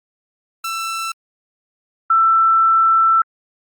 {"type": "tone pair in turn", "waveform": ["sawtooth", "sine"], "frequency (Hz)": [1333, 1333], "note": ["E6", "E6"], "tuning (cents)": [19, 19], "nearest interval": "unison", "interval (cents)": 0, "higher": "neither", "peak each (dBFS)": [-18, -10], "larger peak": "second", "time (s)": [[0.64, 1.12], [2.1, 3.22]], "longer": "second", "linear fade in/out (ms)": 5, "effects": ["Opus 24 kbps"]}